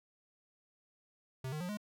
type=tone with pitch steps; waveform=square; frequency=130.81 / 152.89 / 178.69 / 208.9 Hz; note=C3 / D#3 / F3 / G#3; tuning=0 / -30 / +40 / +10 cents; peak=-38 dBFS; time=1.44-1.772 s; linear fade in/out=5 ms; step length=83 ms; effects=none